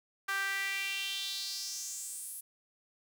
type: tone with high-pass filter sweep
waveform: sawtooth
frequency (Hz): 392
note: G4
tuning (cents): 0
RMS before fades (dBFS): -37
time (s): 0.28-2.41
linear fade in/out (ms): 10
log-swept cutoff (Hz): 1400 to 11000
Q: 3.9
effects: none